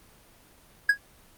triangle tone with exponential decay, 1655 Hz, G#6, 6 cents flat, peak -11 dBFS, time 0.89-0.98 s, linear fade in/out 5 ms, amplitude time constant 19 ms, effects pink hiss -56 dBFS RMS until 1.37 s + Opus 24 kbps

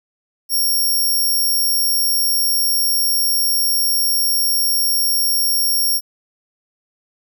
5% pulse tone, 5540 Hz, F8, 15 cents flat, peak -9 dBFS, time 0.49-6.01 s, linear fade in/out 50 ms, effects none

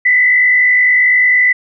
sine tone with frequency modulation, 1999 Hz, B6, 20 cents sharp, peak -7 dBFS, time 0.05-1.53 s, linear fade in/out 10 ms, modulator 51.3 Hz, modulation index 0.83, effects none

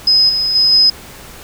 sine tone with level steps, 5060 Hz, D#8, 28 cents sharp, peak -7 / -13 / -8 / -6 dBFS, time 0.07-0.9 s, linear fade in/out 5 ms, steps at 0.29 / 0.55 / 0.72 s, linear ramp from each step 5 ms, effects pink hiss -35 dBFS RMS until 1.43 s

